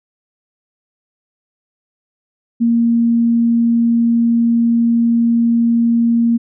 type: tone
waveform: sine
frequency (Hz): 233.1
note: A#3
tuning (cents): 0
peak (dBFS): -10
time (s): 2.6-6.38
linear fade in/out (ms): 20
effects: none